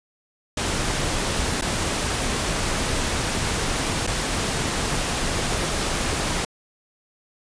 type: noise with dropouts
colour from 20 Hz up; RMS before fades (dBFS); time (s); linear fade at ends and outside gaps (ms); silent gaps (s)
pink; -24; 0.57-6.45; 5; 1.613-1.62 / 4.068-4.073
effects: resampled to 22050 Hz